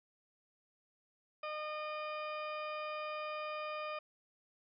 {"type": "harmonic tone", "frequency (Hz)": 610, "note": "D#5", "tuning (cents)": -34, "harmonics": [1, 2, 3, 4, 5, 6, 8], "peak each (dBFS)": [-42, -42, -55, -47, -55, -60, -58], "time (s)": [1.43, 3.99], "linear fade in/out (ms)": 5, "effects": []}